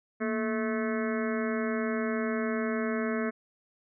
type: harmonic tone with a mistuned harmonic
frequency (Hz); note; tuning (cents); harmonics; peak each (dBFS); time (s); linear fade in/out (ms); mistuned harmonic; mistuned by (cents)
217.4; A3; -21; 1 / 2 / 3 / 5 / 6 / 7 / 8 / 9 / 10; -30 / -33 / -37 / -42 / -41 / -41 / -41 / -45 / -43; 0.2-3.31; 20; 1; +110
effects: none